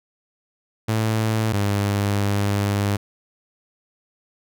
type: tone pair in turn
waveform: sawtooth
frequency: 110 / 101.24 Hz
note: A2 / G#2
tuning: 0 / -44 cents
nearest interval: minor second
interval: 144 cents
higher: first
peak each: -15 dBFS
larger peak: neither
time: 0.88-1.53 / 1.53-2.97 s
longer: second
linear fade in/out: 10 ms
effects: none